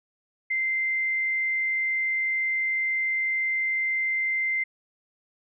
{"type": "tone", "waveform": "sine", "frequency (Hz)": 2083, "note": "C7", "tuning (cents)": -8, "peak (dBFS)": -23, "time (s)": [0.5, 4.64], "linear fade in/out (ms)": 10, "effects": []}